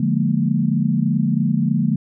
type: chord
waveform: sine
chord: Bb dominant seventh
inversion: first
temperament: just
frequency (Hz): 145.68 / 174.81 / 209.8 / 233.1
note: D3 / F3 / Ab3 / Bb3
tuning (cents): -14 / +2 / +18 / 0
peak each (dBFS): -21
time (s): 0-1.96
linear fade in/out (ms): 5
effects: none